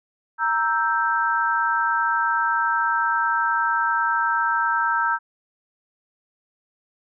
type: chord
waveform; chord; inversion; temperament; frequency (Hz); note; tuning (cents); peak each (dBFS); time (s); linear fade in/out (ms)
sine; E diminished; second; equal; 932.3 / 1318.5 / 1568; Bb5 / E6 / G6; 0 / 0 / 0; -23; 0.38-5.19; 50
effects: none

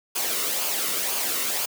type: noise with flanger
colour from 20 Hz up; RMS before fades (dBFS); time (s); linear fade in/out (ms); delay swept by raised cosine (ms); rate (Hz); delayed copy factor
white; -26; 0.15-1.66; 10; 0.52 to 1.24; 2; -0.5
effects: high-pass 200 Hz 12 dB/octave

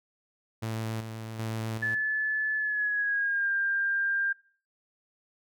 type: tone with tremolo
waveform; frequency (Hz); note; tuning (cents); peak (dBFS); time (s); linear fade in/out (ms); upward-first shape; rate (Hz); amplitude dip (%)
sawtooth; 111.5; A2; +23; -27; 0.62-1.95; 10; square; 1.3; 50
type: tone with pitch glide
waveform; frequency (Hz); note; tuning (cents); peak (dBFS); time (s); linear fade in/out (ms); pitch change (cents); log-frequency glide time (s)
sine; 1730 to 1595.6; A6 to G6; -30 to +30; -25; 1.82-4.33; 10; -140; 2.56-3.51
effects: noise-tail reverb RT60 0.4 s tail -19 dB re dry

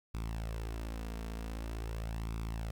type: tone with flanger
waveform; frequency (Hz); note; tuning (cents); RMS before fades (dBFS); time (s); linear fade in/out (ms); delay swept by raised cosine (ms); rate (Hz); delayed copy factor
sawtooth; 55.6; A1; +19; -39; 0.14-2.71; 5; 0.83 to 4.43; 0.45; +0.55
effects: 11-bit

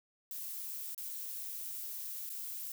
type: noise with dropouts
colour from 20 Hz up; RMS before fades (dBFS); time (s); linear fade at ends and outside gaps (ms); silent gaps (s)
violet; -42; 0.31-2.72; 1; 0.947-0.978 / 2.293-2.3
effects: none

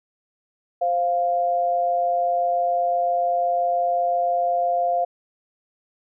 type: tone pair together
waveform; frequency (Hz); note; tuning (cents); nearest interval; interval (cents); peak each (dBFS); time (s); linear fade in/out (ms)
sine; 523.3 / 697.5; C5 / F5; 0 / -2; perfect fourth; 498; -26 / -19; 0.81-5.05; 10
effects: none

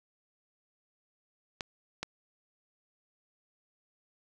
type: clicks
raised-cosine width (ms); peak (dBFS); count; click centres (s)
0.2; -17; 2; 1.608 / 2.03
effects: none

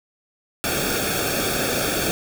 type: noise with comb filter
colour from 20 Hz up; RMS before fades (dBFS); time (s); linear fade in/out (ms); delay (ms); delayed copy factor
pink; -23; 0.64-2.11; 0; 1; -0.8
effects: none

